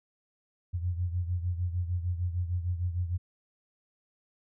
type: beating tone pair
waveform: sine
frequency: 87.31 / 93.91 Hz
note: F2 / F#2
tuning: 0 / +26 cents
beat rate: 6.6 Hz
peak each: -29 / -35 dBFS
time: 0.73-3.18 s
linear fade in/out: 20 ms
effects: none